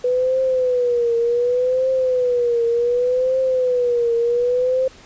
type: tone with vibrato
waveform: sine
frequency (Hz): 493.9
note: B4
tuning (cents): 0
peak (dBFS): -15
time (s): 0.04-4.88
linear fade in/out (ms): 5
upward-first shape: triangle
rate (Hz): 0.67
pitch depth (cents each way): 110
effects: pink hiss -45 dBFS RMS until 5.05 s + resampled to 16000 Hz